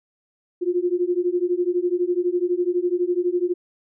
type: beating tone pair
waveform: sine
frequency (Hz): 349.2 / 361.2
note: F4 / F#4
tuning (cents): 0 / -42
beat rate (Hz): 12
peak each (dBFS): -22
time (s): 0.61-3.54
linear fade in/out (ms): 20
effects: none